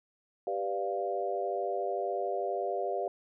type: chord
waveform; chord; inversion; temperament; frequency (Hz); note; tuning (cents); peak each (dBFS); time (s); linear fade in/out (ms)
sine; G dominant seventh; none; equal; 392 / 493.9 / 587.3 / 698.5; G4 / B4 / D5 / F5; 0 / 0 / 0 / 0; -35 / -37 / -36 / -34; 0.47-3.08; 2
effects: none